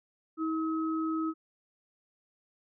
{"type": "tone pair together", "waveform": "sine", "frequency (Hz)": [320, 1278.9], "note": ["D#4", "D#6"], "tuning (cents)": [49, 47], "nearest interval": "2 octaves", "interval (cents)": 2398, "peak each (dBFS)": [-29, -36], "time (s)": [0.37, 1.34], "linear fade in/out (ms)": 50, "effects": []}